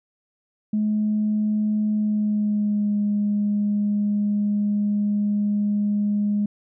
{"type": "tone with pitch glide", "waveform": "sine", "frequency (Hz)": [212.3, 206.5], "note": ["G#3", "G#3"], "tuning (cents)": [38, -10], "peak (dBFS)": -18, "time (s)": [0.73, 6.46], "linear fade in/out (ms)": 5, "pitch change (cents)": -48, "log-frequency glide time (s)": [1.93, 2.97], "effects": ["tanh soft clip ceiling -14 dBFS"]}